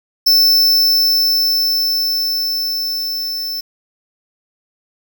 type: tone with level ramp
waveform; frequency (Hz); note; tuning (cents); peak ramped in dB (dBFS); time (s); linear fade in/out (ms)
square; 5300; E8; +9; -8 to -21; 0.26-3.61; 10
effects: 7-bit